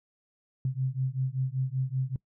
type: beating tone pair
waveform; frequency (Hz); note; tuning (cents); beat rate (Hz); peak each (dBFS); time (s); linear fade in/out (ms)
sine; 128.6 / 133.8; C3 / C3; -30 / +39; 5.2; -30; 0.65-2.16; 2
effects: noise-tail reverb RT60 0.1 s tail -22 dB re dry